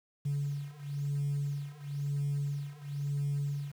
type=beating tone pair; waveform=sine; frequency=142 / 142.99 Hz; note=C#3 / D3; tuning=+42 / -46 cents; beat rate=0.99 Hz; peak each=-34 / -33 dBFS; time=0.25-3.72 s; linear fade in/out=10 ms; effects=tanh soft clip ceiling -26 dBFS + 9-bit